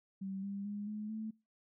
sine tone with pitch steps, 193 / 199.11 / 205.4 / 211.9 / 218.6 Hz, G3 / G3 / G#3 / G#3 / A3, -27 / +27 / -19 / +35 / -11 cents, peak -38 dBFS, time 0.21-1.31 s, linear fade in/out 10 ms, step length 220 ms, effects noise-tail reverb RT60 0.3 s tail -26 dB re dry

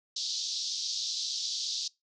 pink band-pass noise, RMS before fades -34 dBFS, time 0.16-1.88 s, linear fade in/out 5 ms, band 3700 to 6100 Hz, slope 48 dB/octave, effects noise-tail reverb RT60 0.2 s tail -23 dB re dry

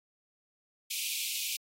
pink high-pass noise, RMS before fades -35 dBFS, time 0.9-1.57 s, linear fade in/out 10 ms, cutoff 2300 Hz, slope 96 dB/octave, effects AAC 48 kbps

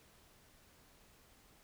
silence, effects pink hiss -65 dBFS RMS until 1.63 s

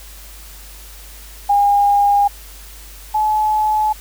sine tone pair in turn, 811 / 856.3 Hz, G#5 / A5, -41 / -47 cents, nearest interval minor second, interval 94 cents, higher second, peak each -10 / -13 dBFS, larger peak first, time 1.49-2.28 / 3.14-3.93 s, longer neither, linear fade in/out 10 ms, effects added 50 Hz sine -37 dBFS peak until 4 s + white hiss -40 dBFS RMS until 4 s

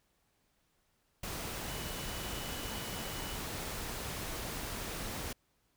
sine tone in noise, 2960 Hz, F#7, in tune, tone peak -49 dBFS, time 1.68-3.38 s, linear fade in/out 5 ms, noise pink, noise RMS -40 dBFS, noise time 1.23-5.33 s, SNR -12 dB, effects pink hiss -75 dBFS RMS until 5.76 s

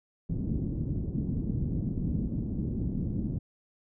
white low-pass noise, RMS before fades -31 dBFS, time 0.29-3.39 s, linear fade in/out 10 ms, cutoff 250 Hz, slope 24 dB/octave, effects none

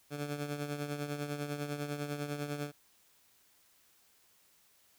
15% pulse tone with tremolo, 145.7 Hz, D3, 13 cents flat, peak -27 dBFS, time 0.1-2.72 s, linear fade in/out 50 ms, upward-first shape triangle, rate 10 Hz, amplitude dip 65%, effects white hiss -67 dBFS RMS until 4.98 s

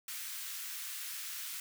white high-pass noise, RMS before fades -42 dBFS, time 0.08-1.6 s, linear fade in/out 2 ms, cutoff 1300 Hz, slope 24 dB/octave, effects none

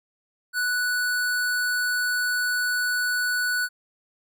square tone, 1480 Hz, F#6, in tune, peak -23 dBFS, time 0.53-3.69 s, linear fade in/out 50 ms, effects none

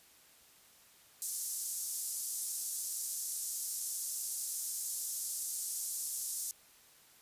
white band-pass noise, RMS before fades -39 dBFS, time 1.22-6.51 s, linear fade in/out 0 ms, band 6000 to 12000 Hz, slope 24 dB/octave, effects white hiss -62 dBFS RMS until 7.21 s + resampled to 32000 Hz

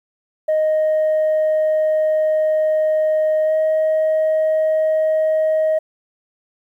sine tone with pitch glide, 622.3 to 628.4 Hz, D#5 to D#5, 0 to +17 cents, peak -12 dBFS, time 0.48-5.79 s, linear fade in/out 10 ms, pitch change +17 cents, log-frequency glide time 3.44-3.53 s, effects tanh soft clip ceiling -12 dBFS + 9-bit

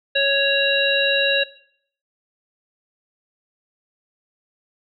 harmonic tone, 554.4 Hz, C#5, in tune, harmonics 1 / 3 / 5 / 7, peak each -21 / -21 / -21 / -21 dBFS, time 0.15-1.44 s, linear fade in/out 10 ms, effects noise-tail reverb RT60 0.6 s tail -17 dB re dry

